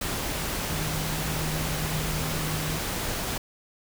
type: tone in noise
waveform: sine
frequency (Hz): 155.56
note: D#3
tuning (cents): 0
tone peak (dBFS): -31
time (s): 0.68-2.79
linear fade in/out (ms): 5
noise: pink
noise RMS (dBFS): -30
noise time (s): 0.01-3.38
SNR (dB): -4
effects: none